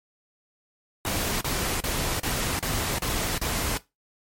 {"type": "noise bursts", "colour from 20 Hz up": "pink", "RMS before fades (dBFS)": -27, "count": 7, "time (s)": [1.05, 3.774], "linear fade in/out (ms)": 2, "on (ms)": 360, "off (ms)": 34, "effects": ["noise-tail reverb RT60 0.2 s tail -17 dB re dry", "MP3 64 kbps"]}